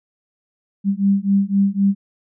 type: beating tone pair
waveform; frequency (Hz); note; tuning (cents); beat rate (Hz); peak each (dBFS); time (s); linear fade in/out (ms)
sine; 196 / 199.9; G3 / G3; 0 / +34; 3.9; -17; 0.84-1.95; 50
effects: none